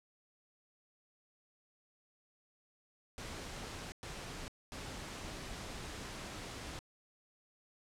pink noise bursts at uneven times, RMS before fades -45 dBFS, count 3, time 3.18-3.92 / 4.03-4.48 / 4.72-6.79 s, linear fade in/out 0 ms, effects low-pass 8000 Hz 12 dB/octave

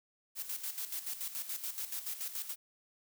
blue noise with tremolo, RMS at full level -38 dBFS, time 0.35-2.56 s, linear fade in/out 50 ms, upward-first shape square, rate 7 Hz, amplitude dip 65%, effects none

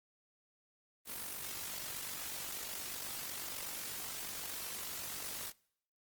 white noise with amplitude modulation, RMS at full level -40 dBFS, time 1.05-5.53 s, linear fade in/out 50 ms, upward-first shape sine, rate 48.2 Hz, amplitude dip 60%, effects noise-tail reverb RT60 0.7 s tail -25 dB re dry + Opus 24 kbps

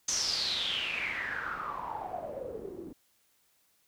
white noise with low-pass filter sweep, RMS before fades -35 dBFS, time 0.08-2.93 s, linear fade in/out 5 ms, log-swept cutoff 6300 to 310 Hz, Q 8.6, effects white hiss -70 dBFS RMS until 3.87 s

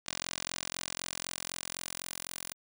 10% pulse tone with band-pass filter sweep, 43.94 Hz, F1, 11 cents sharp, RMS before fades -40 dBFS, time 0.06-2.54 s, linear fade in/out 10 ms, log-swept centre 6100 to 12000 Hz, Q 0.78, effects none

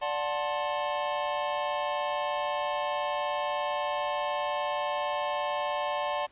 square chord, D dominant seventh, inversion none, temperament just, 587.3 / 734.2 / 881 / 1057.2 Hz, D5 / F#5 / A5 / C6, 0 / -14 / +2 / +18 cents, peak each -33 / -36 / -35 / -35 dBFS, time 0.01-6.27 s, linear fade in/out 20 ms, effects pink hiss -60 dBFS RMS until 6.31 s + resampled to 8000 Hz

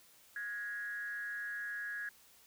sine tone with frequency modulation, 1661.2 Hz, G#6, in tune, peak -38 dBFS, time 0.36-2.09 s, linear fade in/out 2 ms, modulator 222 Hz, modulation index 0.54, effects white hiss -63 dBFS RMS until 2.46 s

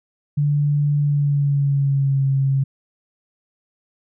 sine tone with pitch glide, 145.8 to 136.04 Hz, D3 to C#3, -12 to -32 cents, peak -15 dBFS, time 0.37-2.64 s, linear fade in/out 10 ms, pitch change -120 cents, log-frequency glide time 0.99-2.26 s, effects none

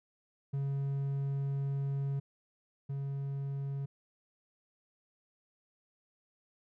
triangle tone pair in turn, 138.59 / 138.59 Hz, C#3 / C#3, 0 / 0 cents, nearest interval unison, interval 0 cents, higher neither, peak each -29 / -32 dBFS, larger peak first, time 0.53-2.2 / 2.89-3.86 s, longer first, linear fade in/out 10 ms, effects none

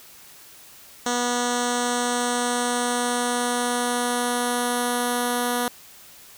10% pulse tone with low-pass filter sweep, 243.4 Hz, B3, 25 cents flat, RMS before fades -24 dBFS, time 1.06-5.68 s, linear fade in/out 2 ms, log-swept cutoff 7300 to 12000 Hz, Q 3.5, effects white hiss -47 dBFS RMS until 6.37 s

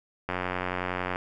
click train, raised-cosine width 0.5 ms, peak -14 dBFS, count 80, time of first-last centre 0.29-1.159 s, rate 90.9 Hz, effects none

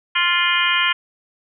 harmonic tone with a mistuned harmonic, 349.2 Hz, F4, in tune, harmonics 3 / 4 / 5 / 6 / 7 / 8 / 9, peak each -23 / -23 / -23 / -23 / -23 / -23 / -23 dBFS, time 0.15-0.93 s, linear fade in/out 10 ms, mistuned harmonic 8, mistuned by +55 cents, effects none

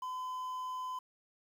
triangle tone with quantisation, 1016 Hz, B5, 49 cents sharp, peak -35 dBFS, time 0.02-0.99 s, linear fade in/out 5 ms, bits 10, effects none

